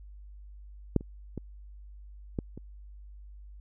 clicks, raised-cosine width 3 ms, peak -10 / -30 / -22 / -17 / -28 dBFS, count 5, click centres 0.963 / 1.009 / 1.377 / 2.388 / 2.576 s, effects added 50 Hz sine -45 dBFS peak until 3.6 s

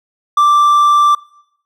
triangle tone, 1174.7 Hz, D6, in tune, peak -5 dBFS, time 0.37-1.15 s, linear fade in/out 5 ms, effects noise-tail reverb RT60 0.8 s tail -23 dB re dry

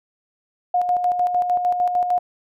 sine tone with tremolo, 717 Hz, F5, 45 cents sharp, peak -15 dBFS, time 0.74-2.19 s, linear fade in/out 5 ms, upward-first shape square, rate 6.6 Hz, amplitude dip 50%, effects none

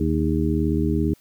harmonic tone with a mistuned harmonic, 77.78 Hz, D#2, in tune, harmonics 1 / 2 / 3 / 4 / 5, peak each -24 / -25 / -25 / -24 / -28 dBFS, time 0-1.14 s, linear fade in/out 5 ms, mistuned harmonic 5, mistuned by +73 cents, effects white hiss -58 dBFS RMS until 1.2 s

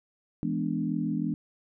sine chord, E dominant seventh, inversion none, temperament equal, 164.81 / 207.7 / 246.9 / 293.7 Hz, E3 / G#3 / B3 / D4, 0 / 0 / 0 / 0 cents, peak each -32 dBFS, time 0.43-1.34 s, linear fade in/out 0 ms, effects none

